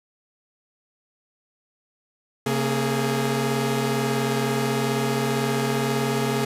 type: tone cluster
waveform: sawtooth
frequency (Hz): 134 / 229.6 / 417.1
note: C3 / A#3 / G#4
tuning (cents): +42 / -26 / +7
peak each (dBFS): -22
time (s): 2.46-6.45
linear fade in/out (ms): 5
effects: resampled to 32000 Hz + 8-bit